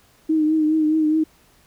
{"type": "tone with vibrato", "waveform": "sine", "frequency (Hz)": 311.1, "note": "D#4", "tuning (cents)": 0, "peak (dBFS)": -15, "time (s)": [0.29, 1.24], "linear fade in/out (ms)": 10, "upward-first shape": "triangle", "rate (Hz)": 4.8, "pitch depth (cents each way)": 45, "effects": ["pink hiss -56 dBFS RMS until 1.66 s"]}